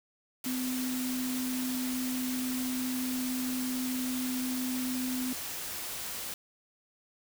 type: tone in noise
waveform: sine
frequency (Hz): 254.6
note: C4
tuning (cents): -47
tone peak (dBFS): -31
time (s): 0.46-5.33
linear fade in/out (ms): 2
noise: white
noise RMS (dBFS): -38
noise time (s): 0.44-6.34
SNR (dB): +4
effects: none